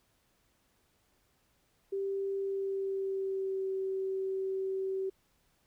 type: tone with pitch glide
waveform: sine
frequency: 392 to 383 Hz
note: G4 to G4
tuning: 0 to -40 cents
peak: -31 dBFS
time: 1.92-5.1 s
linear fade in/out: 10 ms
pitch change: -40 cents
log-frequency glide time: 2.38-3.68 s
effects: pink hiss -72 dBFS RMS until 5.66 s